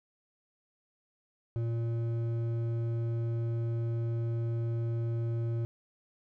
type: tone with hard clipping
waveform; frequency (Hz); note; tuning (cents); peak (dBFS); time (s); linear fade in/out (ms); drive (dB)
triangle; 115.9; A#2; -10; -31; 1.56-5.65; 0; 12
effects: none